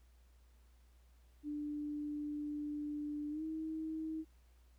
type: tone with pitch glide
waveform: sine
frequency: 295.7 to 316.9 Hz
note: D4 to D#4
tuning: +12 to +32 cents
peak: -38 dBFS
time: 1.43-4.25 s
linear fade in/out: 50 ms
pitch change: +120 cents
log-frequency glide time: 3.3-3.43 s
effects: added 60 Hz sine -62 dBFS peak until 4.78 s + pink hiss -75 dBFS RMS until 4.78 s